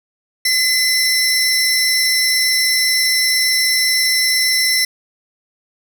sawtooth tone pair together, 2027 / 5411 Hz, B6 / E8, +45 / +44 cents, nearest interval octave + perfect fourth, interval 1699 cents, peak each -13 dBFS, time 0.45-4.85 s, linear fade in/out 5 ms, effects none

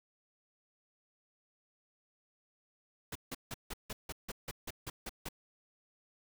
pink noise bursts, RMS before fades -41 dBFS, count 12, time 3.12-5.288 s, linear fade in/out 5 ms, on 34 ms, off 160 ms, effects none

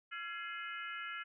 harmonic tone with a mistuned harmonic, 420.7 Hz, G#4, 22 cents sharp, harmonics 3 / 4 / 5 / 6 / 7, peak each -44 / -46 / -48 / -50 / -51 dBFS, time 0.11-1.24 s, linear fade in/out 20 ms, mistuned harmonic 3, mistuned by +140 cents, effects none

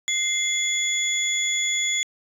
sine tone cluster, 2090 / 3399 / 6920 Hz, C7 / G#7 / A8, -2 / +39 / -30 cents, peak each -25 dBFS, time 0.08-2.03 s, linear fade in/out 0 ms, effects tanh soft clip ceiling -12 dBFS

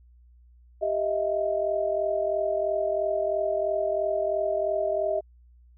sine tone cluster, 393.6 / 627 / 670 Hz, G4 / D#5 / E5, +7 / +13 / +28 cents, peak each -31 / -25 / -30 dBFS, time 0.81-5.21 s, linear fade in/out 20 ms, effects added 60 Hz sine -52 dBFS peak until 5.77 s

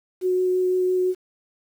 sine tone with vibrato, 367.3 Hz, F#4, 13 cents flat, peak -18 dBFS, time 0.21-1.15 s, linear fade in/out 50 ms, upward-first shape sine, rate 5.9 Hz, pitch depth 8 cents each way, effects 8-bit

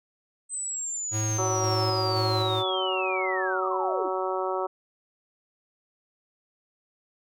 sine linear sweep, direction down, 8220 to 254.6 Hz, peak -29 dBFS, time 0.49-4.09 s, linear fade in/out 50 ms
square tone with tremolo, 108.6 Hz, A2, 22 cents flat, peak -27 dBFS, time 1.11-2.64 s, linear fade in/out 50 ms, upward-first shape square, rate 1.9 Hz, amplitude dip 30%
harmonic tone, 187.3 Hz, F#3, 21 cents sharp, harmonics 2 / 3 / 4 / 5 / 6 / 7, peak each -30 / -32 / -33 / -34 / -35 / -35 dBFS, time 1.38-4.67 s, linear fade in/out 10 ms
effects none

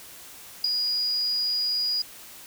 sine tone with ADSR envelope, 4892 Hz, D#8, 30 cents flat, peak -16 dBFS, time 0.64-2.02 s, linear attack 5 ms, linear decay 6 ms, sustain -7 dB, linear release 4 ms, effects white hiss -45 dBFS RMS until 2.46 s

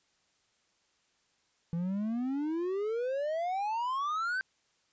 triangle exponential sweep, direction up, 164.81 to 1569 Hz, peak -28 dBFS, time 1.73-4.41 s, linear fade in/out 0 ms, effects white hiss -72 dBFS RMS until 4.92 s + resampled to 16000 Hz

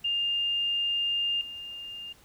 sine tone with level steps, 2809 Hz, F7, 9 cents sharp, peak -25 / -37 dBFS, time 0.04-2.13 s, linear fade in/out 10 ms, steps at 1.41 s, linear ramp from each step 2 ms, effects pink hiss -58 dBFS RMS until 2.24 s

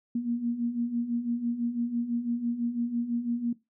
sine beating tone pair, 233.1 / 239.1 Hz, A#3 / A#3, 0 / +44 cents, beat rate 6 Hz, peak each -33 / -28 dBFS, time 0.15-3.53 s, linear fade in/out 5 ms, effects noise-tail reverb RT60 0.2 s tail -18 dB re dry

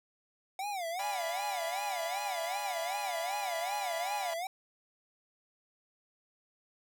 square tone with vibrato, 740 Hz, F#5, in tune, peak -35 dBFS, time 0.59-4.47 s, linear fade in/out 2 ms, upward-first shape sine, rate 2.6 Hz, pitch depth 200 cents each way
sawtooth chord, D diminished seventh, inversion none, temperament equal, 587.3 / 698.5 / 830.6 / 987.8 Hz, D5 / F5 / Ab5 / Cb6, 0 / 0 / 0 / 0 cents, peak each -41 / -41 / -40 / -38 dBFS, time 0.99-4.34 s, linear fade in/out 5 ms
effects none

